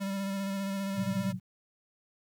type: tone with vibrato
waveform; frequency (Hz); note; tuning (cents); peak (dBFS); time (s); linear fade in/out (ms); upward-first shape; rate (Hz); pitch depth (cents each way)
square; 196; G3; 0; -32; 0-1.33; 20; square; 15; 18
type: chord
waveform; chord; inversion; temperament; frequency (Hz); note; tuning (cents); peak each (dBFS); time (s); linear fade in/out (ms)
sine; F# diminished; first; just; 111 / 133.2 / 185; A2 / C3 / F#3; +16 / +31 / 0; -39 / -39 / -33; 0.94-1.4; 50
effects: 11-bit